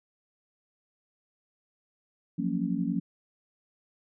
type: chord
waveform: sine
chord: Gb major seventh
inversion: third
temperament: just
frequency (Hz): 173.43 / 185 / 231.2 / 277.5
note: F3 / Gb3 / Bb3 / Db4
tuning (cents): -12 / 0 / -14 / +2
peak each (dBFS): -32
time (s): 2.38-3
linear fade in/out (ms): 10
effects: none